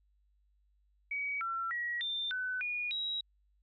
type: tone with pitch steps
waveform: sine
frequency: 2266 / 1352 / 1913 / 3583 / 1506 / 2446 / 3848 Hz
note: C#7 / E6 / A#6 / A7 / F#6 / D#7 / B7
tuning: +37 / +43 / +44 / +31 / +30 / -30 / -46 cents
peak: -33 dBFS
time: 1.11-3.21 s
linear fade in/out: 5 ms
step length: 300 ms
effects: added 50 Hz sine -68 dBFS peak until 3.62 s